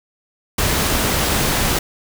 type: noise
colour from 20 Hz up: pink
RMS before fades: -18 dBFS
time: 0.58-1.79 s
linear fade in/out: 5 ms
effects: none